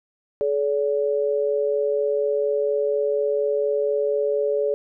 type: tone pair together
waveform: sine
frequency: 427.9 / 572.1 Hz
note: A4 / D5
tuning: -48 / -45 cents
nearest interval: perfect fourth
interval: 503 cents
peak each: -21 / -23 dBFS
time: 0.41-4.74 s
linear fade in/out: 0 ms
effects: none